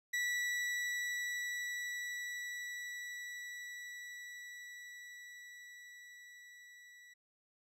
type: tone with level ramp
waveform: 40% pulse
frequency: 1952 Hz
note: B6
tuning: 21 cents flat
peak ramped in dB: -32 to -55 dBFS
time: 0.13-7.14 s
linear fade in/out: 10 ms
effects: low-pass 12000 Hz 12 dB/octave